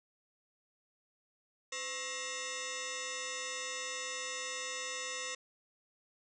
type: tone with frequency modulation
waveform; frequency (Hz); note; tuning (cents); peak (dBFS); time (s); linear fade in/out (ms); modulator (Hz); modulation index
sine; 2107; C7; +12; -37; 1.72-5.35; 5; 799; 6.5
effects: none